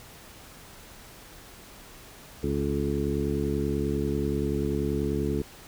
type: harmonic tone with a mistuned harmonic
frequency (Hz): 70.3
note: C#2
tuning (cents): +25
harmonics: 1 / 2 / 3 / 4 / 5 / 6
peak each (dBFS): -32 / -32 / -32 / -32 / -32 / -32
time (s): 2.43-5.42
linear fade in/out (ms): 5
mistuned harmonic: 6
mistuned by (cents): +33
effects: pink hiss -48 dBFS RMS until 5.67 s